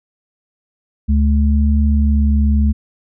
sine tone pair together, 72 / 215.3 Hz, D2 / A3, -34 / -37 cents, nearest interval octave + perfect fifth, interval 1897 cents, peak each -11 / -17 dBFS, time 1.08-2.73 s, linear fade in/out 20 ms, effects none

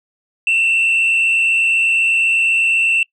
sine tone with frequency modulation, 2692 Hz, E7, 36 cents sharp, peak -10 dBFS, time 0.47-3.03 s, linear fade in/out 2 ms, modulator 68 Hz, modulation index 0.91, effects noise-tail reverb RT60 0.1 s tail -26 dB re dry + tanh soft clip ceiling -10 dBFS

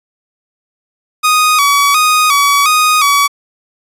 sawtooth tone with vibrato, 1188 Hz, D6, 20 cents sharp, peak -4 dBFS, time 1.23-3.28 s, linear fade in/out 20 ms, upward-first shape square, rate 1.4 Hz, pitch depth 78 cents each way, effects resampled to 32000 Hz

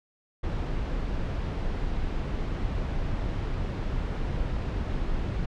brown noise, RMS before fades -29 dBFS, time 0.43-5.46 s, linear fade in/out 10 ms, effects low-pass 4000 Hz 12 dB/octave

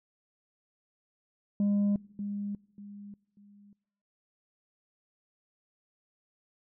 sine tone with echo, 203.2 Hz, G#3, 38 cents flat, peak -21 dBFS, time 1.6-1.96 s, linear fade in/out 2 ms, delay 590 ms, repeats 3, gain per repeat -11 dB, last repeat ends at 3.73 s, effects noise-tail reverb RT60 1.0 s tail -25 dB re dry + tanh soft clip ceiling -23 dBFS

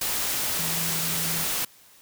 sine tone in noise, 164.81 Hz, E3, in tune, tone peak -34 dBFS, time 0.59-1.44 s, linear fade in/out 5 ms, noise white, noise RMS -27 dBFS, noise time 0.01-1.65 s, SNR -10 dB, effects white hiss -54 dBFS RMS until 2.01 s

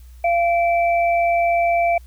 sine tone pair together, 687 / 2323 Hz, F5 / D7, -29 / -20 cents, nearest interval octave + major sixth, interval 2109 cents, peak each -15 / -24 dBFS, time 0.24-1.98 s, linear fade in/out 5 ms, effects added 61 Hz sine -39 dBFS peak until 2.06 s + white hiss -57 dBFS RMS until 2.06 s

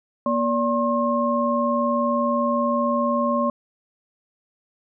sine tone cluster, 237.7 / 577 / 1071 Hz, A#3 / D5 / C6, +34 / -31 / +40 cents, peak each -23 dBFS, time 0.26-3.5 s, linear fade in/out 2 ms, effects none

